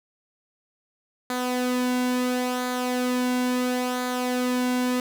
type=tone with flanger; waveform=sawtooth; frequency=250 Hz; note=B3; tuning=21 cents sharp; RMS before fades=-25 dBFS; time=1.3-5 s; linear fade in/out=2 ms; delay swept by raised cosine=0.36 to 1.66 ms; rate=0.73 Hz; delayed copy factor=-0.5; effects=none